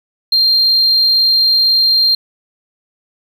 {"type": "tone", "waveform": "triangle", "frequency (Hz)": 4186, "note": "C8", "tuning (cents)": 0, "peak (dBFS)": -6, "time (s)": [0.32, 2.15], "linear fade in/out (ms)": 5, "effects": ["tanh soft clip ceiling -5 dBFS", "8-bit"]}